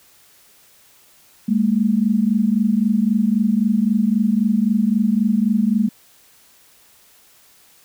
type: tone pair together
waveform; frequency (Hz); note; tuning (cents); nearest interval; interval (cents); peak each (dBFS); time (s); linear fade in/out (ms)
sine; 203.3 / 227.1; G#3 / A#3; -37 / -45; major second; 192; -17; 1.48-5.89; 10
effects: white hiss -52 dBFS RMS until 7.84 s